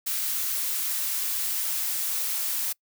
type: noise with high-pass filter sweep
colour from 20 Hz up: blue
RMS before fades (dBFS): -28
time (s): 0.06-2.73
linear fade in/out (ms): 10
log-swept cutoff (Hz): 1200 to 600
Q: 1
effects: noise-tail reverb RT60 0.1 s tail -25 dB re dry